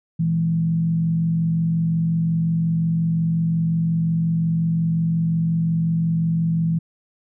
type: tone with frequency modulation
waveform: sine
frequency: 164.81 Hz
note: E3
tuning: in tune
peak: -17 dBFS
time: 0.19-6.79 s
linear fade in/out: 10 ms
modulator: 45.6 Hz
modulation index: 0.4
effects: none